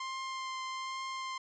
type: tone with vibrato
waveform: sawtooth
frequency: 1051 Hz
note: C6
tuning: 7 cents sharp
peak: -33 dBFS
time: 0-1.38 s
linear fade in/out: 5 ms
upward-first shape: triangle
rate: 1.2 Hz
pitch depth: 13 cents each way
effects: resampled to 16000 Hz